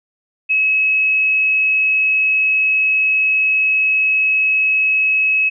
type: tone with frequency modulation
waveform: sine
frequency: 2570 Hz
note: E7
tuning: 45 cents flat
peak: -12 dBFS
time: 0.49-5.5 s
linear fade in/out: 20 ms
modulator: 35 Hz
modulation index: 0.23
effects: none